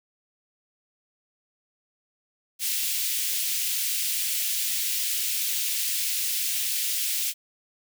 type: high-pass noise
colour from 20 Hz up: white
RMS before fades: -27 dBFS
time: 2.59-7.34 s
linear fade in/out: 50 ms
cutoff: 2300 Hz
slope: 24 dB/octave
effects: none